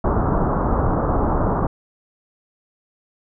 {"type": "low-pass noise", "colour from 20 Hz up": "pink", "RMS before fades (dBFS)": -19, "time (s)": [0.04, 1.67], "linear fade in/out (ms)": 5, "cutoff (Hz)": 1300, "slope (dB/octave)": 48, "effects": []}